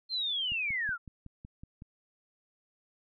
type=linear sweep; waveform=sine; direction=down; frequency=4227 to 1318.5 Hz; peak=-29 dBFS; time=0.09-0.98 s; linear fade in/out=50 ms
type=click train; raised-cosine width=5 ms; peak=-33 dBFS; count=8; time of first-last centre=0.52-1.821 s; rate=5.38 Hz
effects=MP3 96 kbps